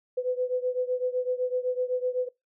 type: beating tone pair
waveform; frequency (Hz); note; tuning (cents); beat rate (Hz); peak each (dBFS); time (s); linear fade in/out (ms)
sine; 500 / 507.9; B4 / B4; +21 / +48; 7.9; -27 / -30; 0.17-2.29; 10
effects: noise-tail reverb RT60 0.2 s tail -23 dB re dry